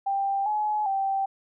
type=tone with pitch steps; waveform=sine; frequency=789 / 847 / 780 Hz; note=G5 / G#5 / G5; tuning=+11 / +34 / -9 cents; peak=-23 dBFS; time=0.06-1.26 s; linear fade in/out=10 ms; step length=400 ms; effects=none